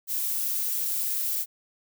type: noise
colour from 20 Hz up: violet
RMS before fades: -28 dBFS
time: 0.07-1.46 s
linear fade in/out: 50 ms
effects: none